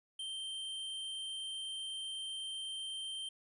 square tone, 3136 Hz, G7, in tune, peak -40 dBFS, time 0.19-3.29 s, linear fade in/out 5 ms, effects resampled to 24000 Hz

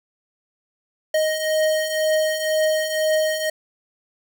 square beating tone pair, 622.3 / 624.3 Hz, D#5 / D#5, 0 / +6 cents, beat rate 2 Hz, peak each -26 / -20 dBFS, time 1.14-3.5 s, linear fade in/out 5 ms, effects none

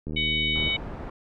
click train, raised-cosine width 3 ms, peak -21 dBFS, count 48, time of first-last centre 0.07-0.677 s, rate 77.4 Hz
harmonic tone, 750 Hz, F#5, 23 cents sharp, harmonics 3 / 4 / 5, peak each -26 / -28 / -30 dBFS, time 0.16-0.77 s, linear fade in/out 10 ms
pink low-pass noise, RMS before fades -36 dBFS, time 0.55-1.1 s, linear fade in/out 5 ms, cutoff 1100 Hz, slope 12 dB/octave
effects none

